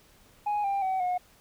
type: tone with pitch steps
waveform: sine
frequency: 830.6 / 793.1 / 757.3 / 723.1 Hz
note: G#5 / G5 / F#5 / F#5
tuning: 0 / +20 / +40 / -40 cents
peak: -23 dBFS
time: 0.46-1.18 s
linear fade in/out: 10 ms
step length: 180 ms
effects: tanh soft clip ceiling -24 dBFS + pink hiss -59 dBFS RMS until 1.4 s